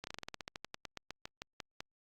slowing click train, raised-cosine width 0.2 ms, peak -24 dBFS, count 20, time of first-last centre 0.04-1.805 s, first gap 31 ms, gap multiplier 1.11, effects Opus 48 kbps

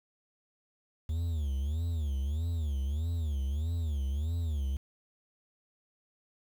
triangle tone with vibrato, 75.7 Hz, D#2, 47 cents flat, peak -27 dBFS, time 1.09-4.77 s, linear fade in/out 5 ms, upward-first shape sine, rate 1.6 Hz, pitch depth 210 cents each way, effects 9-bit

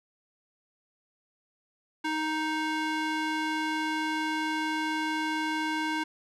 square tone with band-pass filter, 312.2 Hz, D#4, 6 cents sharp, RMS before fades -30 dBFS, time 2.04-6.04 s, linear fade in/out 10 ms, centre 1600 Hz, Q 0.7, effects none

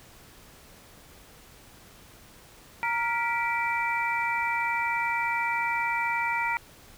harmonic tone with a mistuned harmonic, 466.2 Hz, A#4, in tune, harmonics 2 / 3 / 4 / 5, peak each -28 / -34 / -32 / -30 dBFS, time 2.83-6.57 s, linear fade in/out 0 ms, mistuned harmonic 4, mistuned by +82 cents, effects pink hiss -52 dBFS RMS until 6.97 s

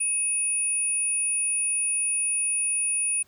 sine tone pair together, 2567 / 9684 Hz, E7 / D#9, -47 / -48 cents, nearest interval octave + major seventh, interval 2299 cents, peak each -32 / -23 dBFS, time 0-3.23 s, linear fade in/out 10 ms, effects pink hiss -62 dBFS RMS until 3.27 s

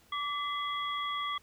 sine tone cluster, 1158 / 2024 / 3325 Hz, D6 / B6 / G#7, -25 / +42 / +1 cents, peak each -33 / -40 / -38 dBFS, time 0.12-1.38 s, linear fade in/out 5 ms, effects pink hiss -63 dBFS RMS until 1.42 s

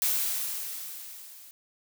blue noise with level ramp, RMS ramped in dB -25 to -50 dBFS, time 0.02-1.51 s, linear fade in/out 0 ms, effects none

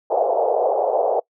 white band-pass noise, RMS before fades -19 dBFS, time 0.1-1.2 s, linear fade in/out 10 ms, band 440 to 770 Hz, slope 48 dB/octave, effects noise-tail reverb RT60 0.1 s tail -24 dB re dry

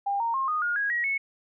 sine tone with pitch steps, 801 / 925.4 / 1069.2 / 1235.3 / 1427.2 / 1648.9 / 1905.1 / 2201 Hz, G5 / A#5 / C6 / D#6 / F6 / G#6 / A#6 / C#7, +37 / -13 / +37 / -13 / +37 / -13 / +37 / -13 cents, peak -24 dBFS, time 0.06-1.18 s, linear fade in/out 10 ms, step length 140 ms, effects none

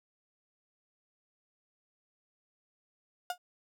35% pulse tone with exponential decay, 717 Hz, F5, 45 cents sharp, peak -27 dBFS, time 3.3-3.38 s, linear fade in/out 2 ms, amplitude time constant 16 ms, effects none

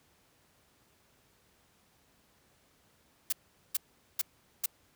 blue noise bursts, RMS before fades -29 dBFS, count 4, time 3.3-4.66 s, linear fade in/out 5 ms, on 25 ms, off 420 ms, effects pink hiss -67 dBFS RMS until 4.95 s + high-pass 60 Hz 12 dB/octave

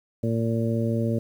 harmonic tone, 114.5 Hz, A#2, 31 cents flat, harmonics 1 / 2 / 3 / 4 / 5, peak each -25 / -26 / -32 / -32 / -32 dBFS, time 0.23-1.19 s, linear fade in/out 5 ms, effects 9-bit

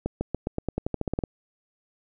accelerating click train, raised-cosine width 2 ms, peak -13 dBFS, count 14, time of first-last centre 0.06-1.238 s, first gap 150 ms, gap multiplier 0.91, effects none

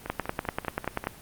two click trains, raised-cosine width 0.5 ms, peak -11 / -19 dBFS, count 11 / 6, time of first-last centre 0.1-1.071 / 0.06-1.04 s, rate 10.3 / 5.1 Hz, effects pink hiss -48 dBFS RMS until 1.21 s + Opus 32 kbps

